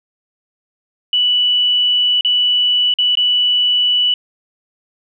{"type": "tone with dropouts", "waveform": "sine", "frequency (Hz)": 2960, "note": "F#7", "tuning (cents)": 0, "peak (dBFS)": -11, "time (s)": [1.13, 4.14], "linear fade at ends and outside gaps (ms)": 2, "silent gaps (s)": [[2.21, 2.248], [2.939, 2.986], [3.153, 3.172]], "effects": []}